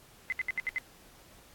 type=tone bursts; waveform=sine; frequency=2039 Hz; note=C7; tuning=45 cents flat; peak=-28 dBFS; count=6; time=0.3-0.783 s; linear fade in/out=0 ms; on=23 ms; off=69 ms; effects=pink hiss -57 dBFS RMS until 1.54 s + AAC 64 kbps